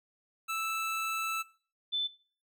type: tone pair in turn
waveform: 25% pulse / sine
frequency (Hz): 1318.5 / 3520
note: E6 / A7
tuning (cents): 0 / 0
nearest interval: octave + perfect fourth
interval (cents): 1700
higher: second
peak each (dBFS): -28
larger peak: neither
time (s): 0.48-1.43 / 1.92-2.08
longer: first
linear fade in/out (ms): 20
effects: noise-tail reverb RT60 0.4 s tail -19 dB re dry